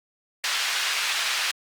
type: band-pass noise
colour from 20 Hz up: white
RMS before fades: -26 dBFS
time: 0.44-1.51 s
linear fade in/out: 0 ms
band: 1300 to 3900 Hz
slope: 12 dB/octave
effects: Opus 48 kbps